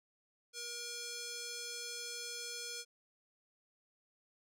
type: tone with band-pass filter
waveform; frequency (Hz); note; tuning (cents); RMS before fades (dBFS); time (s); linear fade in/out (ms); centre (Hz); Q
square; 476.3; A#4; +37; -44; 0.53-2.85; 50; 5800; 1.6
effects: none